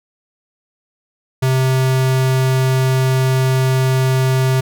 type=tone; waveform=square; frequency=130.81 Hz; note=C3; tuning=in tune; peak=-13 dBFS; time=1.42-4.61 s; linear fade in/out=10 ms; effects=none